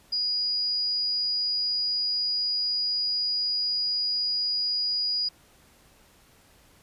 sine tone, 4898 Hz, D#8, 28 cents flat, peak -24 dBFS, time 0.12-5.29 s, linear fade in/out 10 ms, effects pink hiss -58 dBFS RMS until 6.82 s + resampled to 32000 Hz

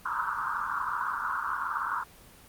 white band-pass noise, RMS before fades -31 dBFS, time 0.05-2.04 s, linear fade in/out 10 ms, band 920 to 1500 Hz, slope 96 dB/octave, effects pink hiss -53 dBFS RMS until 2.48 s + Opus 24 kbps

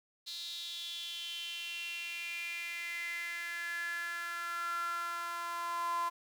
sawtooth tone with high-pass filter sweep, 342.2 Hz, F4, 35 cents flat, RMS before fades -39 dBFS, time 0.26-6.1 s, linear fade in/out 20 ms, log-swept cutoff 4000 to 1000 Hz, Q 7.8, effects 11-bit

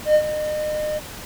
triangle tone with ADSR envelope, 609 Hz, D#5, 37 cents flat, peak -8 dBFS, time 0.05-1 s, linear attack 97 ms, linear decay 72 ms, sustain -12 dB, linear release 23 ms, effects pink hiss -36 dBFS RMS until 1.25 s

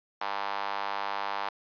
sawtooth tone with high-pass filter, 100 Hz, G2, 35 cents sharp, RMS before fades -33 dBFS, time 0.21-1.49 s, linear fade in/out 5 ms, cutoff 900 Hz, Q 2.8, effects resampled to 11025 Hz

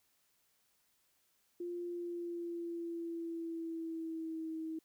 sine tone with pitch glide, 349.2 to 320.2 Hz, F4 to D#4, 0 to +50 cents, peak -38 dBFS, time 1.6-4.79 s, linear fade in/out 5 ms, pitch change -150 cents, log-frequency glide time 1.84-4.55 s, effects white hiss -75 dBFS RMS until 4.84 s

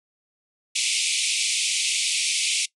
pink band-pass noise, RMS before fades -24 dBFS, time 0.75-2.66 s, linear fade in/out 10 ms, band 2200 to 10000 Hz, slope 96 dB/octave, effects noise-tail reverb RT60 0.1 s tail -20 dB re dry

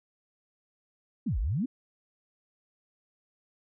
sine exponential two-way sweep, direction down then up, 286.1 to 43.65 to 286.1 Hz, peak -26 dBFS, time 1.26-1.66 s, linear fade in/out 10 ms, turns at 1.39 s, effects none

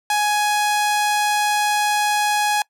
sawtooth tone with low-pass filter, 835 Hz, G#5, 9 cents sharp, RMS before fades -19 dBFS, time 0.1-2.62 s, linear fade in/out 2 ms, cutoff 12000 Hz, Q 1, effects noise-tail reverb RT60 0.1 s tail -23 dB re dry

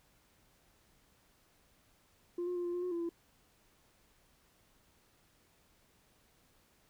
sine tone with pitch steps, 349.5 / 357.6 / 351.8 / 348.5 / 354.3 / 361.7 / 340.7 / 338.5 Hz, F4 / F4 / F4 / F4 / F4 / F#4 / F4 / E4, +1 / +41 / +13 / -4 / +25 / -39 / -43 / +46 cents, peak -32 dBFS, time 2.38-3.092 s, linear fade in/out 5 ms, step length 89 ms, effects tanh soft clip ceiling -32 dBFS + pink hiss -69 dBFS RMS until 6.89 s

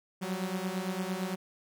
sawtooth beating tone pair, 182.3 / 191.1 Hz, F#3 / G3, -25 / -44 cents, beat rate 8.8 Hz, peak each -31 dBFS, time 0.21-1.36 s, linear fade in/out 20 ms, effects none

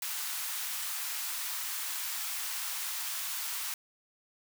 white high-pass noise, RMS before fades -36 dBFS, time 0.02-3.74 s, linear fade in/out 2 ms, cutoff 870 Hz, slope 24 dB/octave, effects none

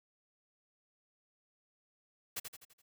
white noise with echo, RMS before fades -38 dBFS, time 2.36-2.4 s, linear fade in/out 10 ms, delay 84 ms, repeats 5, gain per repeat -6 dB, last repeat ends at 2.82 s, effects none

